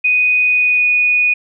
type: tone with pitch glide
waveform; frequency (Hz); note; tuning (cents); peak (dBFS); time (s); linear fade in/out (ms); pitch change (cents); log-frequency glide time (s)
sine; 2489 to 2475; D#7 to D#7; 0 to -10; -10; 0.04-1.34; 10; -10; 0.41-0.85
effects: none